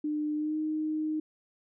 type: tone with pitch glide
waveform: sine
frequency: 301 to 309.6 Hz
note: D4 to D#4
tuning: +43 to -9 cents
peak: -28 dBFS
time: 0.04-1.2 s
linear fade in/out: 5 ms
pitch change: +48 cents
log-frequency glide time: 0.35-0.57 s
effects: none